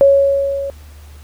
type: tone with level ramp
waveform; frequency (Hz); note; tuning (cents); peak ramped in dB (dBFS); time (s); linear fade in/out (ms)
sine; 554.4; C#5; 0; -4 to -20; 0.01-0.7; 0
effects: added 74 Hz sine -35 dBFS peak until 1.23 s + pink hiss -47 dBFS RMS until 1.23 s